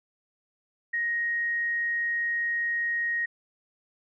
sine tone, 1875 Hz, A#6, 10 cents sharp, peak -25 dBFS, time 0.93-3.26 s, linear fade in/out 10 ms, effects none

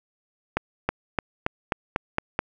accelerating click train, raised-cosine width 0.5 ms, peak -7 dBFS, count 8, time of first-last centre 0.57-2.391 s, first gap 320 ms, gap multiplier 0.93, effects none

